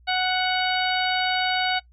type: harmonic tone with a mistuned harmonic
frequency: 740 Hz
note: F#5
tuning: in tune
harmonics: 1 / 2 / 3 / 4 / 5 / 6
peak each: -24 / -27 / -29 / -30 / -31 / -32 dBFS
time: 0.07-1.8 s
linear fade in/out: 20 ms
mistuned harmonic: 5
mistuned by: +40 cents
effects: noise-tail reverb RT60 0.1 s tail -20 dB re dry + added 60 Hz sine -51 dBFS peak until 1.92 s